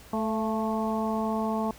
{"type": "harmonic tone with a mistuned harmonic", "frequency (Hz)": 218.7, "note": "A3", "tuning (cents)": -10, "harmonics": [1, 2, 3, 4, 5], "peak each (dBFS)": [-28, -34, -33, -33, -36], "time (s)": [0.13, 1.71], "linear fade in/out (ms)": 2, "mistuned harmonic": 3, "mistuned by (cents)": 40, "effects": ["added 60 Hz sine -52 dBFS peak until 1.78 s", "pink hiss -51 dBFS RMS until 1.78 s"]}